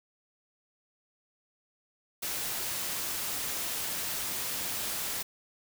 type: noise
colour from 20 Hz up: white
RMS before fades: -34 dBFS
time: 2.22-5.23 s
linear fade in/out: 10 ms
effects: none